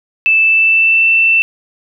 sine tone with pitch glide, 2637 to 2672 Hz, E7 to E7, 0 to +23 cents, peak -7 dBFS, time 0.26-1.42 s, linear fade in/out 0 ms, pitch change +23 cents, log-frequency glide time 0.4-1.08 s, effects none

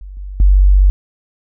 sine tone with level steps, 47.8 Hz, G1, 43 cents flat, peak -28 / -24 / -5 dBFS, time 0.01-0.9 s, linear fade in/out 0 ms, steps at 0.17 / 0.4 s, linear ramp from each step 2 ms, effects none

